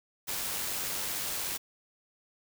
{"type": "noise with amplitude modulation", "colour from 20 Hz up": "white", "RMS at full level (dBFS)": -33, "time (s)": [0.27, 1.58], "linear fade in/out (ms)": 20, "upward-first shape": "sine", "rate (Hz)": 97, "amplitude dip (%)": 25, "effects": []}